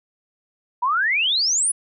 sine exponential sweep, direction up, 940 to 10330 Hz, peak -17 dBFS, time 0.82-1.72 s, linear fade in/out 10 ms, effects none

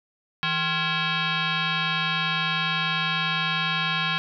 sine tone with frequency modulation, 775 Hz, G5, 20 cents flat, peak -22 dBFS, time 0.43-4.18 s, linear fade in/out 0 ms, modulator 612 Hz, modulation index 5, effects none

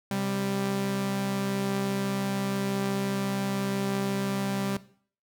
sawtooth tone pair together, 130.81 / 196.67 Hz, C3 / G3, 0 / +6 cents, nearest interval perfect fifth, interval 706 cents, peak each -30 / -24 dBFS, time 0.11-4.77 s, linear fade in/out 2 ms, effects noise-tail reverb RT60 0.5 s tail -17 dB re dry

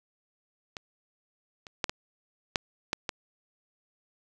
clicks, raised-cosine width 0.2 ms, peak -20 / -27 / -9 / -14 / -7 / -10 / -13 dBFS, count 7, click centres 0.768 / 1.668 / 1.842 / 1.895 / 2.558 / 2.931 / 3.092 s, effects none

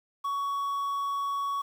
triangle tone with quantisation, 1120 Hz, C#6, 18 cents sharp, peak -26 dBFS, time 0.24-1.62 s, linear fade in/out 10 ms, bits 9, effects none

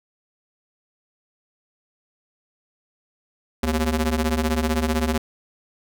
sawtooth ring-modulated tone, 155.56 Hz, D#3, in tune, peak -13 dBFS, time 3.63-5.18 s, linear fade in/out 5 ms, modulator 85.6 Hz, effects none

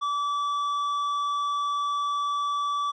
triangle tone with tanh clipping, 1154 Hz, D6, 31 cents flat, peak -26 dBFS, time 0.01-2.92 s, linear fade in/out 20 ms, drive 12 dB, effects none

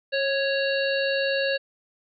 harmonic tone with a mistuned harmonic, 554.4 Hz, C#5, in tune, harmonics 1 / 3 / 5 / 7 / 8, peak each -24 / -28 / -31 / -34 / -34 dBFS, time 0.12-1.58 s, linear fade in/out 20 ms, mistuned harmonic 1, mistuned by -27 cents, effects none

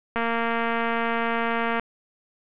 click train, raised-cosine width 0.5 ms, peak -11 dBFS, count 379, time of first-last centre 0.16-1.796 s, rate 231 Hz, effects resampled to 8000 Hz + 8-bit

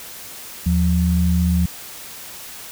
sine tone pair together, 78.8 / 176.39 Hz, D#2 / F3, +23 / +18 cents, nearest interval octave + major second, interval 1395 cents, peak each -17 dBFS, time 0.66-1.66 s, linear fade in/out 5 ms, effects white hiss -36 dBFS RMS until 2.71 s

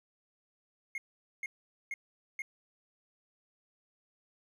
triangle tone bursts, 2148 Hz, C7, 45 cents sharp, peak -33 dBFS, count 4, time 0.95-2.42 s, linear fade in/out 2 ms, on 30 ms, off 450 ms, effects none

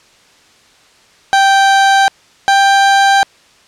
30% pulse tone pair in turn, 783 / 788.4 Hz, G5 / G5, -2 / +10 cents, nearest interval unison, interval 12 cents, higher second, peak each -4 dBFS, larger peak neither, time 1.33-2.08 / 2.48-3.23 s, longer neither, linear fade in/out 0 ms, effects white hiss -47 dBFS RMS until 3.67 s + low-pass 6000 Hz 12 dB/octave

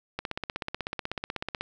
click train, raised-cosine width 0.3 ms, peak -15 dBFS, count 24, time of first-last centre 0.19-1.61 s, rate 16.2 Hz, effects none

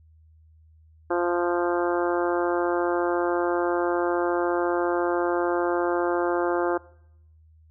harmonic tone, 174.61 Hz, F3, in tune, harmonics 2 / 3 / 4 / 5 / 6 / 7 / 8 / 9, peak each -24 / -28 / -30 / -32 / -34 / -35 / -36 / -37 dBFS, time 1.1-6.78 s, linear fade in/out 10 ms, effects noise-tail reverb RT60 0.8 s tail -22 dB re dry + added 79 Hz sine -52 dBFS peak until 7.7 s

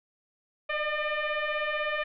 sine tone with frequency modulation, 594 Hz, D5, 20 cents sharp, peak -27 dBFS, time 0.69-2.04 s, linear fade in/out 10 ms, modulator 602 Hz, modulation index 3.5, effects none

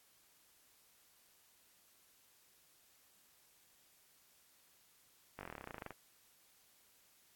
slowing click train, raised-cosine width 0.5 ms, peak -30 dBFS, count 18, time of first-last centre 5.39-5.907 s, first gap 20 ms, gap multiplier 1.05, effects white hiss -69 dBFS RMS until 7.35 s + AAC 64 kbps

